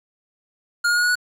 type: tone with pitch steps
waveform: square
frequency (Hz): 1419 / 1431.3 / 1443.8 / 1456.4 / 1469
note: F6 / F6 / F#6 / F#6 / F#6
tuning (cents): +27 / +42 / -43 / -28 / -13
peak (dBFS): -17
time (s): 0.84-1.155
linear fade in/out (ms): 10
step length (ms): 63
effects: low-pass 11000 Hz 12 dB/octave + 8-bit